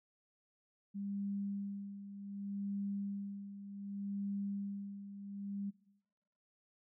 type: tone with tremolo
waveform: sine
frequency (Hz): 200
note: G3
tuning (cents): +35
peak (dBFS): -36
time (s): 0.94-5.71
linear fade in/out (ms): 20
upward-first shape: sine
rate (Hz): 0.66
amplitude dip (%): 70
effects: noise-tail reverb RT60 1.0 s tail -21 dB re dry